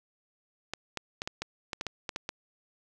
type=clicks; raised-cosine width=0.2 ms; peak=-16 dBFS; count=11; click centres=0.736 / 0.973 / 1.219 / 1.275 / 1.42 / 1.732 / 1.811 / 1.867 / 2.092 / 2.161 / 2.291 s; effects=none